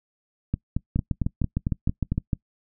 two click trains, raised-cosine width 5 ms, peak -11 / -11 dBFS, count 8 / 10, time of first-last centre 0.54-2.12 / 0.96-2.332 s, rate 4.43 / 6.56 Hz, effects noise-tail reverb RT60 0.1 s tail -23 dB re dry

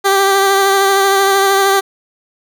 15% pulse tone with vibrato, 391.9 Hz, G4, in tune, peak -3 dBFS, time 0.04-1.81 s, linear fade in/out 20 ms, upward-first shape triangle, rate 13 Hz, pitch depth 27 cents each way, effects none

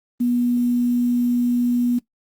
sine tone with quantisation, 242.9 Hz, B3, 29 cents flat, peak -16 dBFS, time 0.2-1.99 s, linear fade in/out 10 ms, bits 7, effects noise-tail reverb RT60 0.1 s tail -18 dB re dry + Opus 24 kbps

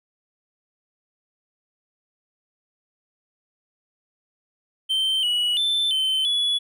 triangle tone with pitch steps, 3113 / 2930 / 3536 / 3076 / 3404 Hz, G7 / F#7 / A7 / G7 / G#7, -13 / -18 / +8 / -33 / +42 cents, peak -18 dBFS, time 4.89-6.59 s, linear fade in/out 20 ms, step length 340 ms, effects none

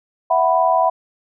sine chord, E suspended second, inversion none, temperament just, 659.3 / 741.7 / 988.9 Hz, E5 / F#5 / B5, 0 / +4 / +2 cents, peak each -17 dBFS, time 0.3-0.9 s, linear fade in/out 10 ms, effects none

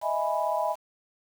sine chord, E major seventh, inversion third, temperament equal, 622.3 / 659.3 / 830.6 / 987.8 Hz, D#5 / E5 / G#5 / B5, 0 / 0 / 0 / 0 cents, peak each -30 dBFS, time 0.01-0.76 s, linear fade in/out 50 ms, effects 8-bit

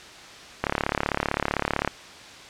click train, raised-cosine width 0.5 ms, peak -7 dBFS, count 45, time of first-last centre 0.64-1.876 s, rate 35.6 Hz, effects white hiss -43 dBFS RMS until 2.49 s + low-pass 5000 Hz 12 dB/octave

